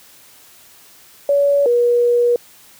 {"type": "tone pair in turn", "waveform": "sine", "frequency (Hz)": [567, 480.5], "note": ["C#5", "B4"], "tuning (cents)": [39, -48], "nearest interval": "minor third", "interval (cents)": 287, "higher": "first", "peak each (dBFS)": -11, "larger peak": "neither", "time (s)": [[1.29, 1.66], [1.66, 2.36]], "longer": "second", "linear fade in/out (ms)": 2, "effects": ["white hiss -46 dBFS RMS until 2.79 s", "high-pass 60 Hz 12 dB/octave"]}